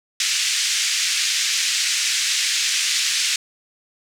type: band-pass noise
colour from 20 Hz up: white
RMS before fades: -21 dBFS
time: 0.2-3.36 s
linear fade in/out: 2 ms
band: 1900 to 7100 Hz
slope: 24 dB/octave
effects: none